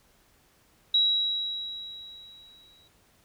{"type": "tone with exponential decay", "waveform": "sine", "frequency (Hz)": 3873, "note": "B7", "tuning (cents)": -35, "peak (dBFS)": -18, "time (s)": [0.94, 2.88], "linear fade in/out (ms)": 5, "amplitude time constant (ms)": 420, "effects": ["pink hiss -63 dBFS RMS until 3.24 s"]}